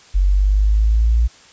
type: linear sweep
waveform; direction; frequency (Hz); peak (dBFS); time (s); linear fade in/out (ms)
sine; up; 46.04 to 58.27; -11; 0.14-1.28; 20
effects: white hiss -46 dBFS RMS until 1.52 s + resampled to 16000 Hz